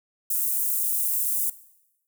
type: high-pass noise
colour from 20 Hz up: white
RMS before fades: -25 dBFS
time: 0.3-1.5 s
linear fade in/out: 5 ms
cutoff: 9000 Hz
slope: 24 dB/octave
effects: noise-tail reverb RT60 0.9 s tail -18 dB re dry